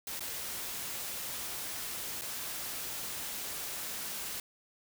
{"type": "noise with dropouts", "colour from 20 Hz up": "white", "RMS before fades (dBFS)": -39, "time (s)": [0.07, 4.4], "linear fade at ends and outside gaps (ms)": 2, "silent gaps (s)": [[0.195, 0.206], [2.212, 2.218]], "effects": []}